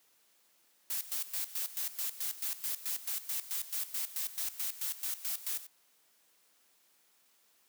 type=noise with tremolo; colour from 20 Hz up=blue; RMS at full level=-35 dBFS; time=0.9-5.67 s; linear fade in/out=5 ms; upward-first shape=square; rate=4.6 Hz; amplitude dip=80%; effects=white hiss -69 dBFS RMS until 7.68 s + high-pass 200 Hz 12 dB/octave